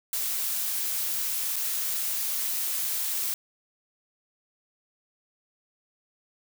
blue noise with dropouts, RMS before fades -29 dBFS, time 0.13-3.34 s, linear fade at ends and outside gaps 1 ms, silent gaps 1.559-1.564 s, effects none

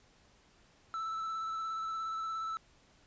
triangle tone with vibrato, 1318.5 Hz, E6, in tune, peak -33 dBFS, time 0.94-2.57 s, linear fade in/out 0 ms, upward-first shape square, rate 17 Hz, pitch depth 14 cents each way, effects pink hiss -65 dBFS RMS until 3.06 s + resampled to 16000 Hz

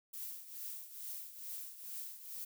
violet noise with tremolo, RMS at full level -43 dBFS, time 0.13-2.45 s, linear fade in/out 10 ms, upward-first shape triangle, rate 2.3 Hz, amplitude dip 75%, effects none

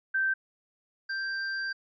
sine / square tone pair in turn, 1558 / 1574.3 Hz, G6 / G6, -11 / +7 cents, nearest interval unison, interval 18 cents, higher second, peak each -24 / -31 dBFS, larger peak first, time 0.14-0.34 / 1.09-1.73 s, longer second, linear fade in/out 10 ms, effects resampled to 16000 Hz

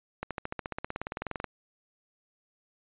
accelerating click train, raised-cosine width 0.5 ms, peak -18 dBFS, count 22, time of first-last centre 0.23-1.443 s, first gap 77 ms, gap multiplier 0.97, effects resampled to 8000 Hz

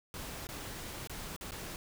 pink noise with dropouts, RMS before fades -43 dBFS, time 0.14-1.76 s, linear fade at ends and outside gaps 1 ms, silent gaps 0.47-0.489 / 1.073-1.096 / 1.364-1.41 / 1.509-1.519 s, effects none

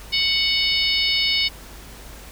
harmonic tone, 740 Hz, F#5, in tune, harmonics 3 / 4 / 5 / 6 / 7, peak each -24 / -23 / -24 / -24 / -26 dBFS, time 0.12-1.49 s, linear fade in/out 20 ms, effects added 50 Hz sine -41 dBFS peak until 2.31 s + pink hiss -42 dBFS RMS until 2.31 s

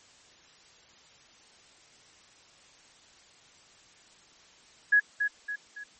sine tone with echo, 1673 Hz, G#6, 12 cents sharp, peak -17 dBFS, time 4.92-5 s, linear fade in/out 10 ms, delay 280 ms, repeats 3, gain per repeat -7 dB, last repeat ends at 5.84 s, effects white hiss -57 dBFS RMS until 5.99 s + MP3 32 kbps

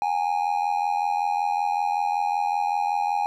triangle tone with amplitude modulation, 821 Hz, G#5, 20 cents flat, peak -16 dBFS, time 0.02-3.26 s, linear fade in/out 0 ms, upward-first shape sine, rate 85.3 Hz, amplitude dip 80%, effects none

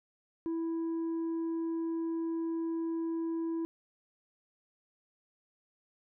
sine tone with tanh clipping, 329.6 Hz, E4, in tune, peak -32 dBFS, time 0.46-3.65 s, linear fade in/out 0 ms, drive 3 dB, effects none

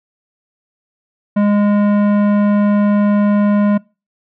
sine tone with tanh clipping, 205.6 Hz, G#3, 17 cents flat, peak -12 dBFS, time 1.36-3.78 s, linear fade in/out 10 ms, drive 15 dB, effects noise-tail reverb RT60 0.3 s tail -24 dB re dry

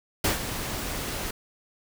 pink noise with ADSR envelope, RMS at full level -22 dBFS, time 0.24-1.31 s, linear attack 5 ms, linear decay 130 ms, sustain -10 dB, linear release 5 ms, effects none

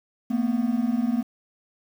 triangle tone pair together, 226.7 / 246.9 Hz, A#3 / B3, -48 / 0 cents, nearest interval minor second, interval 148 cents, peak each -22 dBFS, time 0.3-1.23 s, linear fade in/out 10 ms, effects 8-bit

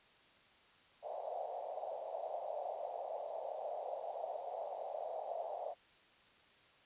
pink band-pass noise, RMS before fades -43 dBFS, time 1.02-5.75 s, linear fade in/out 50 ms, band 570 to 750 Hz, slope 48 dB/octave, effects white hiss -65 dBFS RMS until 6.85 s + resampled to 8000 Hz

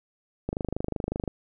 click train, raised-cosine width 2 ms, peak -15 dBFS, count 21, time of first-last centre 0.49-1.277 s, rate 25.4 Hz, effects none

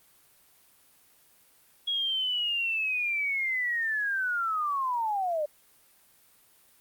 sine linear sweep, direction down, 3322 to 578 Hz, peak -26 dBFS, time 1.87-5.46 s, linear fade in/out 10 ms, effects white hiss -61 dBFS RMS until 6.8 s + Opus 32 kbps

